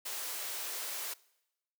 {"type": "high-pass noise", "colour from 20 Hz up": "white", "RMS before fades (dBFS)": -39, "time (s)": [0.05, 1.14], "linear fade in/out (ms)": 10, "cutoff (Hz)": 380, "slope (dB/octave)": 24, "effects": ["noise-tail reverb RT60 0.9 s tail -22 dB re dry"]}